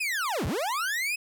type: linear two-way sweep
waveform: 40% pulse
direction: down then up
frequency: 2588 to 57.2 to 2588 Hz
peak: -26 dBFS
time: 0-1.16 s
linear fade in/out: 10 ms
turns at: 0.46 s
effects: none